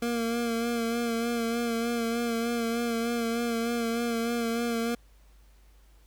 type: tone with vibrato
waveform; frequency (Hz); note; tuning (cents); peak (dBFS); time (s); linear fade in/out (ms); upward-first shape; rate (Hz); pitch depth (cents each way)
25% pulse; 233.1; A#3; 0; -23; 0.02-4.95; 5; sine; 3.3; 32
effects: added 50 Hz sine -54 dBFS peak until 6.06 s + pink hiss -65 dBFS RMS until 6.06 s